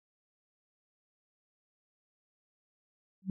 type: tone with exponential growth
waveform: sine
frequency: 190 Hz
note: F#3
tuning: 46 cents sharp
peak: -26 dBFS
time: 3.22-3.3 s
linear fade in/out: 2 ms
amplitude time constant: 16 ms
effects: none